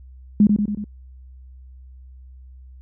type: tone with echo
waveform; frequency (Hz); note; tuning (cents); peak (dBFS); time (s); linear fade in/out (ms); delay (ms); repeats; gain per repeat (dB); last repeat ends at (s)
sine; 207.7; G#3; 0; -9; 0.4-0.47; 2; 93; 4; -4; 0.842
effects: added 64 Hz sine -40 dBFS peak until 2.81 s